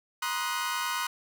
sawtooth chord, C half-diminished seventh, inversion third, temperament equal with one note detuned, 956.9 / 1046.5 / 1244.5 / 1480 Hz, Bb5 / C6 / Eb6 / Gb6, +45 / 0 / 0 / 0 cents, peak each -31 dBFS, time 0.22-1.07 s, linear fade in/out 5 ms, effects none

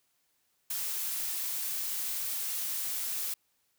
blue noise, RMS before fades -34 dBFS, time 0.7-3.34 s, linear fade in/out 5 ms, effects white hiss -74 dBFS RMS until 3.78 s

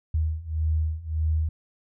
sine beating tone pair, 77.8 / 79.5 Hz, D#2 / D#2, 0 / +38 cents, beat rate 1.7 Hz, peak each -27 / -25 dBFS, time 0.14-1.49 s, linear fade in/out 5 ms, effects none

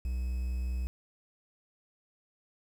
triangle tone with quantisation, 62.5 Hz, B1, 21 cents sharp, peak -28 dBFS, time 0.05-0.87 s, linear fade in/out 0 ms, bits 9, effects none

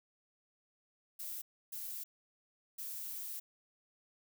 violet noise bursts at uneven times, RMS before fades -43 dBFS, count 3, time 1.19-1.42 / 1.72-2.04 / 2.78-3.4 s, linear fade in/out 10 ms, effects none

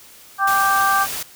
harmonic tone, 392 Hz, G4, in tune, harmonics 2 / 3 / 4, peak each -20 / -17 / -20 dBFS, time 0.38-1.07 s, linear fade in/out 50 ms
white noise, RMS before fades -27 dBFS, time 0.47-1.23 s, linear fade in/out 5 ms
effects white hiss -45 dBFS RMS until 1.35 s

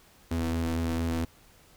40% pulse ring-modulated tone, 82.41 Hz, E2, in tune, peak -23 dBFS, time 0.31-1.25 s, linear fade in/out 5 ms, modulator 167 Hz, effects pink hiss -58 dBFS RMS until 1.76 s

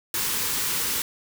white band-stop noise, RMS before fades -26 dBFS, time 0.14-1.02 s, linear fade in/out 2 ms, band 540 to 810 Hz, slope 96 dB/octave, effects none

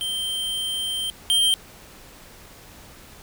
square tone pair in turn, 3136 / 3149 Hz, G7 / G7, 0 / +7 cents, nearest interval unison, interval 7 cents, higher second, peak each -25 / -17 dBFS, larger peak second, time 0.01-1.1 / 1.3-1.54 s, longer first, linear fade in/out 0 ms, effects pink hiss -46 dBFS RMS until 3.22 s

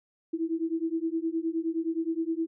sine beating tone pair, 322.7 / 332.3 Hz, E4 / E4, -37 / +14 cents, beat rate 9.6 Hz, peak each -30 dBFS, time 0.33-2.47 s, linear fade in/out 10 ms, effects none

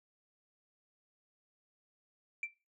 sine tone with exponential decay, 2345 Hz, D7, 3 cents flat, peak -29 dBFS, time 2.43-2.51 s, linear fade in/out 2 ms, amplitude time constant 16 ms, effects noise-tail reverb RT60 0.3 s tail -19 dB re dry + tanh soft clip ceiling -30 dBFS

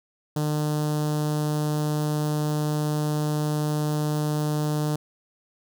sawtooth tone with notch filter, 150.7 Hz, D3, 45 cents sharp, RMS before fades -25 dBFS, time 0.36-4.96 s, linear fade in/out 5 ms, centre 2200 Hz, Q 0.72, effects none

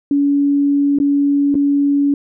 sine tone with dropouts, 283.7 Hz, C#4, 40 cents sharp, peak -11 dBFS, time 0.11-2.14 s, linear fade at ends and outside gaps 2 ms, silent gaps 0.987-1 / 1.544-1.552 s, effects none

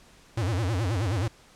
square tone with vibrato, 101.8 Hz, G#2, 34 cents flat, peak -25 dBFS, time 0.37-1.28 s, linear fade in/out 5 ms, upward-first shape sine, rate 9.4 Hz, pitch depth 270 cents each way, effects pink hiss -55 dBFS RMS until 1.55 s + low-pass 9000 Hz 12 dB/octave

